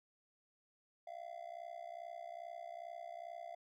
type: tone with amplitude modulation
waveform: triangle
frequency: 684 Hz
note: F5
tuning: 36 cents flat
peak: -40 dBFS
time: 1.07-3.55 s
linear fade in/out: 5 ms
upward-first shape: sine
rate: 62.4 Hz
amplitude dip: 90%
effects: none